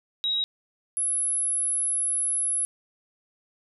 sine tone pair in turn, 3823 / 10951 Hz, A#7 / F9, +43 / -35 cents, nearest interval octave + tritone, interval 1822 cents, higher second, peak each -23 dBFS, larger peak neither, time 0.24-0.44 / 0.97-2.65 s, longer second, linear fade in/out 0 ms, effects none

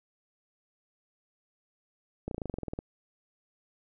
slowing click train, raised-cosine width 2 ms, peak -21 dBFS, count 13, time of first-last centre 2.28-2.789 s, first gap 32 ms, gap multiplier 1.05, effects none

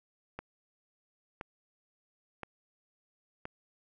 click train, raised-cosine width 0.5 ms, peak -24 dBFS, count 4, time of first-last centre 0.39-3.454 s, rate 0.979 Hz, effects none

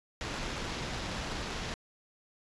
pink noise with sample-and-hold, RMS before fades -37 dBFS, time 0.21-1.74 s, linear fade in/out 0 ms, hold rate 8820 Hz, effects resampled to 22050 Hz

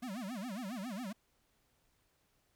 square tone with vibrato, 220 Hz, A3, in tune, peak -40 dBFS, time 0.02-1.13 s, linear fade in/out 10 ms, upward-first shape sine, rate 7.3 Hz, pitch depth 290 cents each way, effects pink hiss -75 dBFS RMS until 2.55 s

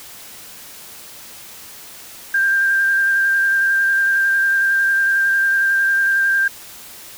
sine tone with vibrato, 1587 Hz, G6, 21 cents sharp, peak -13 dBFS, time 2.34-6.48 s, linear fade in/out 5 ms, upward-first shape square, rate 11 Hz, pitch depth 12 cents each way, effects white hiss -38 dBFS RMS until 7.17 s

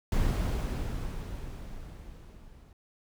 brown noise with level ramp, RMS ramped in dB -25 to -53 dBFS, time 0.12-2.73 s, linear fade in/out 2 ms, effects none

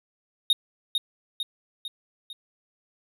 triangle tone with echo, 3713 Hz, A#7, 8 cents flat, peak -15 dBFS, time 0.5-0.53 s, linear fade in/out 2 ms, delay 450 ms, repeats 4, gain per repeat -5 dB, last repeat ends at 2.33 s, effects none

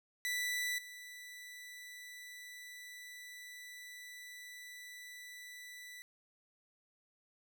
sawtooth tone with level steps, 1975.5 Hz, B6, in tune, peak -31 / -45 dBFS, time 0.25-6.02 s, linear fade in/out 0 ms, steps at 0.78 s, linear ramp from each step 5 ms, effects none

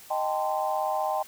sine chord, A half-diminished seventh, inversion second, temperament equal with one note detuned, 622.3 / 784 / 880 / 1037.5 Hz, Eb5 / G5 / A5 / C6, 0 / 0 / 0 / -15 cents, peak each -30 / -28 / -33 / -33 dBFS, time 0.1-1.23 s, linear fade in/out 10 ms, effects white hiss -49 dBFS RMS until 1.27 s

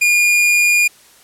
45% pulse tone, 2427 Hz, D#7, 44 cents flat, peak -10 dBFS, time 0.01-0.88 s, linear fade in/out 10 ms, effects white hiss -47 dBFS RMS until 1.23 s + low-pass 12000 Hz 12 dB/octave

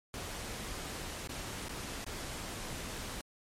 pink noise with dropouts, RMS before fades -41 dBFS, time 0.14-3.21 s, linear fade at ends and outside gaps 0 ms, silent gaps 1.274-1.293 / 1.684-1.693 / 2.044-2.065 s, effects low-pass 11000 Hz 12 dB/octave + MP3 64 kbps

